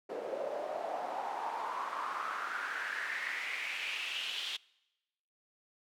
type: noise with band-pass filter sweep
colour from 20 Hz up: pink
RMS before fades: -38 dBFS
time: 0.09-4.57 s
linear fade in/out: 10 ms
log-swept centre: 490 to 3400 Hz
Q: 4.8
effects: noise-tail reverb RT60 1.0 s tail -24 dB re dry + high-pass 300 Hz 12 dB/octave